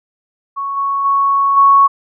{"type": "tone with level steps", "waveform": "sine", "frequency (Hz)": 1108.7, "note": "C#6", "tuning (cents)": 0, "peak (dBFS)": [-18, -14, -10, -5], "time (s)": [0.56, 1.88], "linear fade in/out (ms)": 20, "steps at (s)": [0.76, 1.04, 1.56], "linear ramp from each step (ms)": 20, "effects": []}